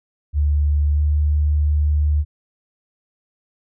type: tone with pitch glide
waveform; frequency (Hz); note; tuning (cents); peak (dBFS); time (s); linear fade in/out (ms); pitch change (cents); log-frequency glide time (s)
sine; 73.42 to 74.53; D2 to D2; 0 to +26; -14; 0.33-2.25; 50; +26; 0.93-1.01
effects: none